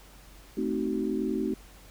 sine chord, A diminished seventh, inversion none, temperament equal with one note detuned, 220 / 261.6 / 311.1 / 377.3 Hz, A3 / C4 / Eb4 / Gb4, 0 / 0 / 0 / +34 cents, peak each -32 dBFS, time 0.57-1.54 s, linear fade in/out 5 ms, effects added 47 Hz sine -51 dBFS peak until 1.9 s + pink hiss -54 dBFS RMS until 1.9 s

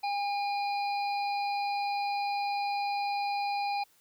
harmonic tone with a mistuned harmonic, 810 Hz, G#5, 43 cents flat, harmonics 1 / 3 / 5 / 6, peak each -29 / -39 / -43 / -45 dBFS, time 0.03-3.84 s, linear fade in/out 10 ms, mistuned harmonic 5, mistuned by +29 cents, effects white hiss -65 dBFS RMS until 4 s

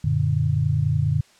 sine chord, Gb augmented, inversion none, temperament equal, 92.5 / 116.54 / 146.83 Hz, Gb2 / Bb2 / D3, 0 / 0 / 0 cents, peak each -24 / -23 / -21 dBFS, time 0.04-1.21 s, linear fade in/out 5 ms, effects white hiss -55 dBFS RMS until 1.39 s + low-pass 7000 Hz 12 dB/octave

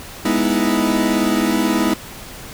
40% pulse chord, E major seventh, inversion first, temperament equal, 207.7 / 246.9 / 311.1 / 329.6 Hz, G#3 / B3 / D#4 / E4, 0 / 0 / 0 / 0 cents, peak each -20 dBFS, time 0.25-1.94 s, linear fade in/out 5 ms, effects pink hiss -35 dBFS RMS until 2.53 s

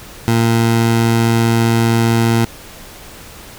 20% pulse tone, 115.2 Hz, A#2, 20 cents flat, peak -6 dBFS, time 0.28-2.45 s, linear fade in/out 0 ms, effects pink hiss -36 dBFS RMS until 3.58 s

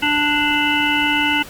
harmonic tone, 294.9 Hz, D4, 7 cents sharp, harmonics 1 / 3 / 5 / 7 / 9 / 10, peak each -22 / -22 / -22 / -22 / -22 / -22 dBFS, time 0.02-1.43 s, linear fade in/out 10 ms, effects pink hiss -37 dBFS RMS until 1.49 s + Opus 48 kbps

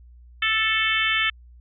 harmonic tone, 440 Hz, A4, in tune, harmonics 3 / 4 / 5 / 6 / 7 / 8, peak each -28 / -25 / -25 / -27 / -26 / -30 dBFS, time 0.42-1.3 s, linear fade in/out 5 ms, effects added 60 Hz sine -45 dBFS peak until 1.6 s

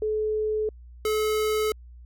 sine / square tone pair in turn, 430 / 430 Hz, A4 / A4, -40 / -40 cents, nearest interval unison, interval 0 cents, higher neither, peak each -23 dBFS, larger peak neither, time 0.02-0.69 / 1.05-1.72 s, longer neither, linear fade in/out 2 ms, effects added 60 Hz sine -43 dBFS peak until 2.05 s

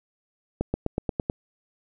accelerating click train, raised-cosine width 2 ms, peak -11 dBFS, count 7, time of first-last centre 0.61-1.299 s, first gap 130 ms, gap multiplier 0.95, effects none

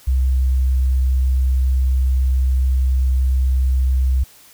sine tone, 64.8 Hz, C2, 16 cents flat, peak -13 dBFS, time 0.07-4.24 s, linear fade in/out 10 ms, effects white hiss -47 dBFS RMS until 4.53 s

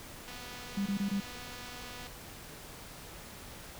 click train, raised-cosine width 0.2 ms, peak -30 dBFS, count 441, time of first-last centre 0.28-2.069 s, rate 246 Hz
sine tone bursts, 199.1 Hz, G3, 27 cents sharp, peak -29 dBFS, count 4, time 0.77-1.202 s, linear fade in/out 5 ms, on 90 ms, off 24 ms
effects pink hiss -48 dBFS RMS until 3.79 s

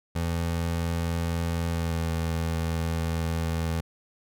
25% pulse tone with pitch glide, 84 to 82.22 Hz, E2 to E2, +33 to -4 cents, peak -22 dBFS, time 0.15-3.81 s, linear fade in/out 10 ms, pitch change -37 cents, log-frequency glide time 1.69-2 s, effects none

